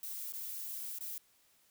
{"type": "noise with dropouts", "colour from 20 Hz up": "violet", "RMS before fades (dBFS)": -42, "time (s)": [0.03, 1.18], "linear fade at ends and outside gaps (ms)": 1, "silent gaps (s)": [[0.322, 0.336], [0.986, 1.008]], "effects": ["white hiss -69 dBFS RMS until 1.7 s"]}